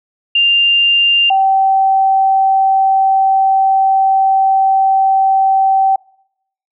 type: tone pair in turn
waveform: sine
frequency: 2794 / 772.6 Hz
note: F7 / G5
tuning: 0 / -25 cents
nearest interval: octave + minor seventh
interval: 2225 cents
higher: first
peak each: -8 dBFS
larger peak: neither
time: 0.35-1.3 / 1.3-5.96 s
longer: second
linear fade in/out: 5 ms
effects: noise-tail reverb RT60 0.8 s tail -26 dB re dry